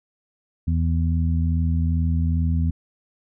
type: harmonic tone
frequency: 82.41 Hz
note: E2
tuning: in tune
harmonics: 1 / 2 / 3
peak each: -19 / -25 / -29 dBFS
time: 0.67-2.71 s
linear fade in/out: 10 ms
effects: none